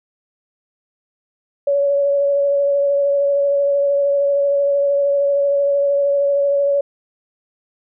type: tone with vibrato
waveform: sine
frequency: 564 Hz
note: C#5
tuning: 30 cents sharp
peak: -13 dBFS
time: 1.67-6.81 s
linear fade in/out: 5 ms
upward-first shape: sine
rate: 13 Hz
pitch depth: 15 cents each way
effects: none